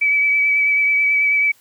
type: tone with vibrato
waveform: sine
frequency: 2292 Hz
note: D7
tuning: 43 cents flat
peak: -13 dBFS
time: 0.01-1.52 s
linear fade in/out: 10 ms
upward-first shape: triangle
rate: 9.2 Hz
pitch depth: 22 cents each way
effects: white hiss -54 dBFS RMS until 1.6 s